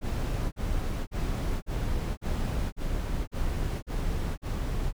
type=noise bursts; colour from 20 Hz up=brown; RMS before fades=-29 dBFS; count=9; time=0.01-4.928 s; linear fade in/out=50 ms; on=510 ms; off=41 ms; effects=none